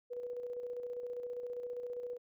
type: tone with tremolo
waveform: sine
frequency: 488.6 Hz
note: B4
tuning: 19 cents flat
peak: -37 dBFS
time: 0.1-2.18 s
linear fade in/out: 20 ms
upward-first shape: square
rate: 15 Hz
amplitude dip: 40%
effects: none